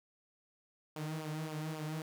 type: tone with flanger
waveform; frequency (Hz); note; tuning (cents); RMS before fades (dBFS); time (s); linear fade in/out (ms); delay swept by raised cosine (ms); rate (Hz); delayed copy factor
sawtooth; 155.56; D#3; 0; -40; 0.96-2.02; 2; 0.49 to 4.69; 3.7; -0.7
effects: none